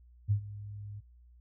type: tone with ADSR envelope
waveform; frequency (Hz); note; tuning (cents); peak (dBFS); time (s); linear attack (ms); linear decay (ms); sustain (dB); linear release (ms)
sine; 102.9; G#2; -16; -22; 0.28-1.01; 31; 89; -18; 23
effects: added 60 Hz sine -55 dBFS peak until 1.4 s